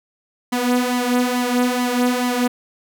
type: tone with flanger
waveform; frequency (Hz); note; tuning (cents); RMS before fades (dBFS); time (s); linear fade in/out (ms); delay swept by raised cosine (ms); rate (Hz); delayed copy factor
sawtooth; 247.1; B3; +1; -19; 0.52-2.48; 10; 0.97 to 3.97; 2.3; +0.6
effects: none